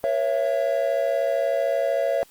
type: tone cluster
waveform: triangle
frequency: 479 / 552 / 668 Hz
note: A#4 / C#5 / E5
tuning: +47 / -7 / +23 cents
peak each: -28 / -21 / -22 dBFS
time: 0.04-2.23 s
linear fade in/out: 0 ms
effects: white hiss -54 dBFS RMS until 2.3 s + Opus 32 kbps